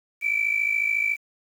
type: tone pair together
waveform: sine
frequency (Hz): 2295 / 2349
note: D7 / D7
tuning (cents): -40 / 0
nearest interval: unison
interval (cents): 40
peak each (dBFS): -23 / -23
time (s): 0.21-1.17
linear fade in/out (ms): 50
effects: tanh soft clip ceiling -14 dBFS + 8-bit